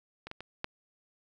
clicks, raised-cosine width 0.3 ms, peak -26 / -24 / -26 / -16 dBFS, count 4, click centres 0.27 / 0.314 / 0.406 / 0.644 s, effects none

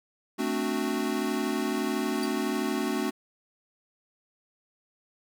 square chord, D dominant seventh, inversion second, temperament equal, 220 / 261.6 / 293.7 / 370 Hz, A3 / C4 / D4 / F#4, 0 / 0 / 0 / 0 cents, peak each -33 dBFS, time 0.38-3.11 s, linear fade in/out 20 ms
35% pulse tone with exponential decay, 4670 Hz, D8, 11 cents flat, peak -29 dBFS, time 2.23-2.3 s, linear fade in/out 1 ms, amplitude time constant 15 ms
effects none

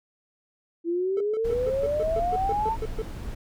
sine exponential sweep, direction up, 331.9 to 919 Hz, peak -23 dBFS, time 0.84-2.77 s, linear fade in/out 50 ms
triangle tone bursts, 440 Hz, A4, in tune, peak -25 dBFS, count 12, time 1.17-3.02 s, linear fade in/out 2 ms, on 35 ms, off 130 ms
brown noise, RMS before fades -34 dBFS, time 1.44-3.35 s, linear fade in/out 10 ms
effects none

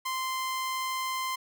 sawtooth tone, 1041 Hz, C6, 9 cents flat, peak -26 dBFS, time 0.05-1.36 s, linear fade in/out 10 ms, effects none

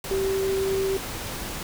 sine tone in noise, 386.7 Hz, G4, 24 cents flat, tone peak -22 dBFS, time 0.11-0.97 s, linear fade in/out 2 ms, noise pink, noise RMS -33 dBFS, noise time 0.04-1.63 s, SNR +8 dB, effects none

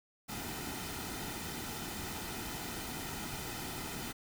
pink noise with comb filter, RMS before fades -41 dBFS, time 0.28-4.13 s, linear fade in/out 20 ms, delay 1.8 ms, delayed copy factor -0.55, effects none

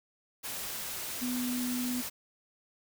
sine tone in noise, 247.9 Hz, B3, 7 cents sharp, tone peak -31 dBFS, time 1.21-2.02 s, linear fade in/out 20 ms, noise white, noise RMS -38 dBFS, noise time 0.43-2.1 s, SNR +4 dB, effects none

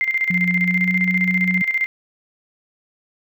sine tone with tremolo, 2093 Hz, C7, in tune, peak -15 dBFS, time 0.01-1.86 s, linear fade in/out 0 ms, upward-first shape square, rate 15 Hz, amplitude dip 65%
sine tone with pitch glide, 179.1 to 183.07 Hz, F3 to F#3, +44 to -18 cents, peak -19 dBFS, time 0.3-1.62 s, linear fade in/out 5 ms, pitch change +38 cents, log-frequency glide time 0.59-0.92 s
effects none

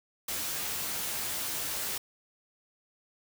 white noise with comb filter, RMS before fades -34 dBFS, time 0.28-1.98 s, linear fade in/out 5 ms, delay 14 ms, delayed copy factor +0.6, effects none

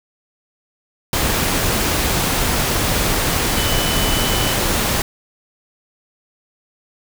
sine tone in noise, 3000 Hz, F#7, 23 cents sharp, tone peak -25 dBFS, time 3.57-4.53 s, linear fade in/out 2 ms, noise pink, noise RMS -18 dBFS, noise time 1.13-5.02 s, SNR -10 dB, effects none

